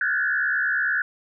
sine tone with frequency modulation, 1595 Hz, G6, 30 cents sharp, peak -20 dBFS, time 0.01-1.02 s, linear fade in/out 2 ms, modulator 69.1 Hz, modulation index 2.2, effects none

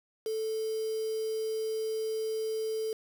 sine tone with quantisation, 440 Hz, A4, in tune, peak -30 dBFS, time 0.26-2.93 s, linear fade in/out 2 ms, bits 7, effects none

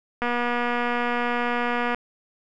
click train, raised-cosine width 0.5 ms, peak -11 dBFS, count 417, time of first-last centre 0.22-1.946 s, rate 241 Hz, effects none

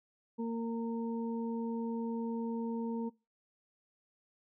harmonic tone, 230 Hz, A#3, 23 cents flat, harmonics 1 / 2 / 4, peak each -34 / -40 / -46 dBFS, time 0.38-3.1 s, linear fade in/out 20 ms, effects noise-tail reverb RT60 0.3 s tail -24 dB re dry

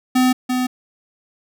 square tone pair in turn, 254.5 / 252.6 Hz, C4 / B3, -48 / +39 cents, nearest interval unison, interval 13 cents, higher first, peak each -13 / -18 dBFS, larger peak first, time 0.15-0.33 / 0.49-0.67 s, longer neither, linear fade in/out 10 ms, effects none

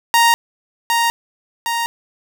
sawtooth tone with echo, 932.3 Hz, A#5, in tune, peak -6 dBFS, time 0.14-0.34 s, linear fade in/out 0 ms, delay 760 ms, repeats 2, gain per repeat -4 dB, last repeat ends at 1.86 s, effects none

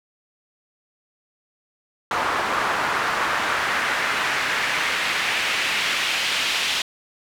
pink noise with band-pass filter sweep, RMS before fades -23 dBFS, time 2.11-6.82 s, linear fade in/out 2 ms, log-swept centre 1100 to 3100 Hz, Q 1.5, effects none

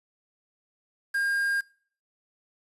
triangle tone with quantisation, 1612 Hz, G6, 48 cents sharp, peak -22 dBFS, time 1.14-1.61 s, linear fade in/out 10 ms, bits 7, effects noise-tail reverb RT60 0.5 s tail -23 dB re dry + resampled to 32000 Hz

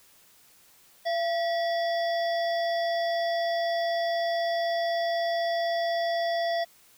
harmonic tone with a mistuned harmonic, 679 Hz, F5, 49 cents flat, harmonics 1 / 3 / 5 / 7 / 8, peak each -25 / -35 / -39 / -42 / -43 dBFS, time 1.05-6.65 s, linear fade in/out 20 ms, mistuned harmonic 3, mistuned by -87 cents, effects white hiss -58 dBFS RMS until 6.97 s

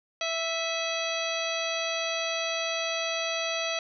harmonic tone with a mistuned harmonic, 659.3 Hz, E5, in tune, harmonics 1 / 2 / 3 / 4 / 5 / 6 / 7 / 9, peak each -32 / -37 / -38 / -34 / -36 / -37 / -41 / -39 dBFS, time 0.21-3.79 s, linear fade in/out 2 ms, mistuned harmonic 4, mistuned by -53 cents, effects none

